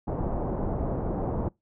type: low-pass noise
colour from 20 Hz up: pink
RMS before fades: -29 dBFS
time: 0.07-1.49 s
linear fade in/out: 10 ms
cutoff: 840 Hz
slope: 24 dB/octave
effects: noise-tail reverb RT60 0.2 s tail -25 dB re dry